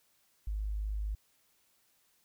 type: tone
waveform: sine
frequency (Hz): 51.91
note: G#1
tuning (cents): 0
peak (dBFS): -32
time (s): 0.47-1.15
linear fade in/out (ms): 5
effects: white hiss -71 dBFS RMS until 2.24 s